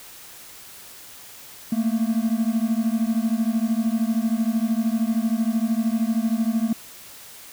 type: beating tone pair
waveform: triangle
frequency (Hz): 220 / 233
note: A3 / A#3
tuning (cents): 0 / -1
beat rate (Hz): 13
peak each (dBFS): -20 / -21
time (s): 1.72-6.73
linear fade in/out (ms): 5
effects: white hiss -43 dBFS RMS until 7.52 s